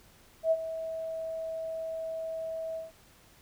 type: tone with ADSR envelope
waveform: sine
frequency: 648 Hz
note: E5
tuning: 30 cents flat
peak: -20 dBFS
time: 0.43-2.92 s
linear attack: 82 ms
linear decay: 48 ms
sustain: -13 dB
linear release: 160 ms
effects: pink hiss -59 dBFS RMS until 3.41 s